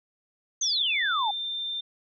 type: exponential sweep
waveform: sine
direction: down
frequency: 6460 to 784 Hz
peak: -24 dBFS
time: 0.61-1.31 s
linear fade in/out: 5 ms
type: tone with pitch glide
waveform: sine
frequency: 3464 to 3586 Hz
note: A7 to A7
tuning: -28 to +32 cents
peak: -29 dBFS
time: 0.62-1.81 s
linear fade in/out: 10 ms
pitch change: +60 cents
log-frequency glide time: 0.74-1.36 s
effects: none

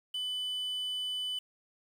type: tone with quantisation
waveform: triangle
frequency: 3000 Hz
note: F#7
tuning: 23 cents sharp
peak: -31 dBFS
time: 0.14-1.39 s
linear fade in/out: 5 ms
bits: 9
effects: none

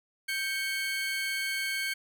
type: tone pair together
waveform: 30% pulse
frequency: 1570.6 / 2217 Hz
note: G6 / C#7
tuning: +3 / 0 cents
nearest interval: tritone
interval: 597 cents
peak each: -31 / -29 dBFS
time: 0.28-1.94 s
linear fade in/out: 10 ms
effects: none

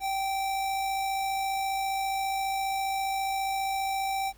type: tone with amplitude modulation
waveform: square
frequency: 778 Hz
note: G5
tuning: 13 cents flat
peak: -27 dBFS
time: 0-4.33 s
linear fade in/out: 50 ms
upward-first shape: sine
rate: 54.8 Hz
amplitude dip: 25%
effects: added 48 Hz sine -53 dBFS peak until 4.37 s + pink hiss -60 dBFS RMS until 4.37 s

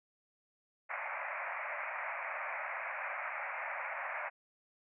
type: band-pass noise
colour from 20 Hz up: white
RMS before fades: -40 dBFS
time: 0.89-4.3 s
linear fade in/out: 20 ms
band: 560 to 2400 Hz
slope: 96 dB/octave
effects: none

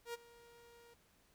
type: tone with ADSR envelope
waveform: sawtooth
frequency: 471.1 Hz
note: A#4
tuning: 18 cents sharp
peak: -36 dBFS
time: 0.05-0.94 s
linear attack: 88 ms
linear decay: 23 ms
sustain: -20 dB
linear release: 5 ms
effects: pink hiss -71 dBFS RMS until 1.34 s

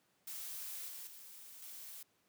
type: noise with level steps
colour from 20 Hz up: blue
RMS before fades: -45 / -48 / -54 / -50 dBFS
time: 0.27-2.03 s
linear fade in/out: 5 ms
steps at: 0.88 / 1.07 / 1.62 s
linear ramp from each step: 2 ms
effects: pink hiss -75 dBFS RMS until 2.28 s + high-pass 150 Hz 12 dB/octave

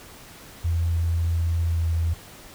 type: tone with pitch glide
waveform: sine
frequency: 83.9 to 82.65 Hz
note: E2 to E2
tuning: +31 to +5 cents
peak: -20 dBFS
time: 0.64-2.14 s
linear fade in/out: 10 ms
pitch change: -26 cents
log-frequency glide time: 1.62-1.87 s
effects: pink hiss -45 dBFS RMS until 2.54 s

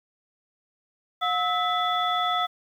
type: tone cluster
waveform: sine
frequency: 720 / 1299 / 1993 / 3446 Hz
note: F#5 / E6 / B6 / A7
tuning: -47 / -26 / +15 / -37 cents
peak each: -26 / -25 / -34 / -29 dBFS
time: 1.21-2.47 s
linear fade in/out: 20 ms
effects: tanh soft clip ceiling -12 dBFS + 9-bit

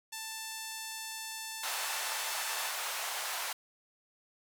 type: tone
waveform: 5% pulse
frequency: 885 Hz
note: A5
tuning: 10 cents sharp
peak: -27 dBFS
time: 0.12-2.71 s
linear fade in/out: 10 ms
type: band-pass noise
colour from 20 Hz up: pink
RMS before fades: -37 dBFS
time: 1.63-3.53 s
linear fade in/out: 5 ms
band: 710 to 16000 Hz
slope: 24 dB/octave
effects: none

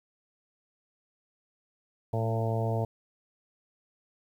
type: harmonic tone with a mistuned harmonic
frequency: 112.9 Hz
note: A2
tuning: 45 cents sharp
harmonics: 1 / 2 / 3 / 4 / 5 / 6 / 7 / 8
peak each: -28 / -38 / -41 / -35 / -37 / -35 / -43 / -41 dBFS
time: 2.13-2.85 s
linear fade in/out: 5 ms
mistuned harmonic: 2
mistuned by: -21 cents
effects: 10-bit

